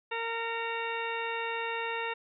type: harmonic tone with a mistuned harmonic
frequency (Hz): 460.1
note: A#4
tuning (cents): -23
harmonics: 1 / 2 / 3 / 4 / 5 / 6 / 8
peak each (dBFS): -37 / -36 / -41 / -39 / -42 / -39 / -46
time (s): 0.11-2.14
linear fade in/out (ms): 10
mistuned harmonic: 5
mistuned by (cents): -33
effects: none